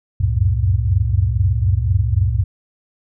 sine tone cluster, 67.8 / 91.1 / 95.1 / 113.3 Hz, C#2 / F#2 / F#2 / A#2, -38 / -26 / +48 / -49 cents, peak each -19 dBFS, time 0.2-2.44 s, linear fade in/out 10 ms, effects none

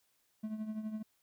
triangle tone with tremolo, 216.4 Hz, A3, 29 cents flat, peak -32 dBFS, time 0.43-1.03 s, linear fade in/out 10 ms, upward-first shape triangle, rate 12 Hz, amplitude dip 70%, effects white hiss -75 dBFS RMS until 1.22 s

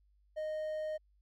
triangle tone, 619 Hz, D#5, 9 cents flat, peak -33 dBFS, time 0.36-0.98 s, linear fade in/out 20 ms, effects added 50 Hz sine -66 dBFS peak until 1.21 s

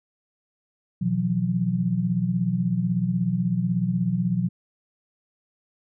sine chord, B suspended fourth, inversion none, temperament equal with one note detuned, 123.47 / 164.81 / 181.09 Hz, B2 / E3 / F#3, 0 / 0 / -37 cents, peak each -27 / -27 / -23 dBFS, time 1.01-4.49 s, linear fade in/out 10 ms, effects none

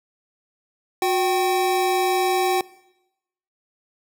square tone pair together, 364.1 / 771.5 Hz, F#4 / G5, -28 / -28 cents, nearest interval octave + minor second, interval 1300 cents, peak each -22 dBFS, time 1.02-2.61 s, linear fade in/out 2 ms, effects noise-tail reverb RT60 0.9 s tail -21 dB re dry

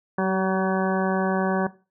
harmonic tone with a mistuned harmonic, 189.1 Hz, F#3, 38 cents sharp, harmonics 1 / 2 / 3 / 4 / 5 / 6 / 8 / 9, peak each -24 / -27 / -29 / -30 / -31 / -32 / -33 / -34 dBFS, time 0.18-1.67 s, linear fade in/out 5 ms, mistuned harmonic 2, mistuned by +15 cents, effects noise-tail reverb RT60 0.3 s tail -17 dB re dry

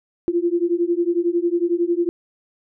sine beating tone pair, 339.8 / 350.8 Hz, F4 / F4, -47 / +8 cents, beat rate 11 Hz, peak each -20 dBFS, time 0.28-2.09 s, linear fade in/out 0 ms, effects none

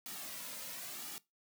white noise with flanger, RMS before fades -45 dBFS, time 0.06-1.18 s, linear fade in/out 0 ms, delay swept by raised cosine 1.9 to 2.64 ms, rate 0.97 Hz, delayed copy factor -0.6, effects noise-tail reverb RT60 0.2 s tail -20 dB re dry + high-pass 150 Hz 12 dB/octave

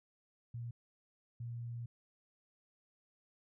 sine tone bursts at uneven times, 118.3 Hz, A#2, 26 cents sharp, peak -40 dBFS, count 2, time 0.54-0.71 / 1.4-1.86 s, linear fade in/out 5 ms, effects none

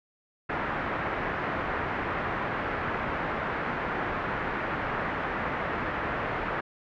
white low-pass noise, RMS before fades -31 dBFS, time 0.49-6.61 s, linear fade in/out 10 ms, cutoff 1800 Hz, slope 24 dB/octave, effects none

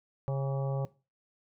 harmonic tone with a mistuned harmonic, 136.4 Hz, C#3, 28 cents flat, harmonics 1 / 3 / 4 / 5 / 6 / 7 / 8, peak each -29 / -43 / -36 / -49 / -44 / -51 / -49 dBFS, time 0.28-0.85 s, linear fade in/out 0 ms, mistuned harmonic 8, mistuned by +77 cents, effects noise-tail reverb RT60 0.3 s tail -19 dB re dry

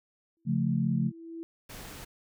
sine tone with exponential growth, 330.5 Hz, E4, 5 cents sharp, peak -35 dBFS, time 0.37-1.43 s, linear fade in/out 0 ms, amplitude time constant 230 ms
sine chord, Db augmented, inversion none, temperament equal, 138.59 / 174.61 / 220 Hz, Db3 / F3 / A3, 0 / 0 / 0 cents, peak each -29 dBFS, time 0.45-1.12 s, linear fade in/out 50 ms
pink noise, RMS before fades -44 dBFS, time 1.69-2.05 s, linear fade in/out 10 ms
effects none

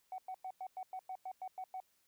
sine tone bursts, 750 Hz, F#5, 23 cents sharp, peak -39 dBFS, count 11, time 0.12-1.802 s, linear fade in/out 2 ms, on 62 ms, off 100 ms, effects tanh soft clip ceiling -37 dBFS + white hiss -75 dBFS RMS until 2.07 s

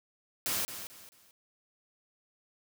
white noise with echo, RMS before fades -32 dBFS, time 0.46-0.65 s, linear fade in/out 0 ms, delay 220 ms, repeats 3, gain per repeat -10 dB, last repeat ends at 1.31 s, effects none

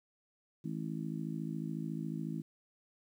harmonic tone, 54 Hz, A1, 32 cents flat, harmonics 3 / 4 / 5 / 6, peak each -39 / -41 / -43 / -45 dBFS, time 0.64-2.42 s, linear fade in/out 10 ms, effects 11-bit

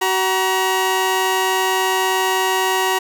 20% pulse tone pair together, 376.5 / 948.7 Hz, F#4 / A#5, +30 / +30 cents, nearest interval octave + major third, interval 1600 cents, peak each -14 dBFS, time 0.01-2.99 s, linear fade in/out 10 ms, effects none

